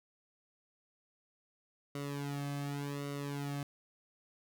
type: tone with flanger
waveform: sawtooth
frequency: 142.3 Hz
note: C#3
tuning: 46 cents sharp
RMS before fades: -39 dBFS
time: 1.95-3.63 s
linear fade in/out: 2 ms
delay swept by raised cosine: 1.2 to 2.14 ms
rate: 0.88 Hz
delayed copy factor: -0.9
effects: none